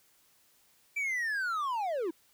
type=linear sweep; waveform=triangle; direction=down; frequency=2349 to 303.3 Hz; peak=-28 dBFS; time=0.96-2.11 s; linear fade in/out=10 ms; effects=white hiss -66 dBFS RMS until 2.33 s